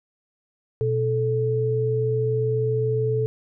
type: tone pair together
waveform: sine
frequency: 122.01 / 436.3 Hz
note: B2 / A4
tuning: -21 / -15 cents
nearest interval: octave + minor seventh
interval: 2206 cents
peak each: -23 / -22 dBFS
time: 0.81-3.26 s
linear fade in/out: 0 ms
effects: none